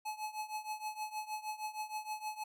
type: tone with tremolo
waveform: square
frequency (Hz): 856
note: A5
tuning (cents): -48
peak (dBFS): -36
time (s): 0.05-2.44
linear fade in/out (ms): 10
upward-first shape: triangle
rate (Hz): 6.4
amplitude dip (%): 90
effects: none